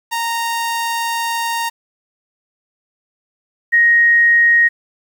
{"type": "tone pair in turn", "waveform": ["sawtooth", "sine"], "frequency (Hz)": [927, 1874.5], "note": ["A#5", "A#6"], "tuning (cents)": [-10, 9], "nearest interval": "octave", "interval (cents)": 1219, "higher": "second", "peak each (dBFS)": [-14, -8], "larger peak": "second", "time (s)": [[0.11, 1.7], [3.72, 4.69]], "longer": "first", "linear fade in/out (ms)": 20, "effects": ["8-bit"]}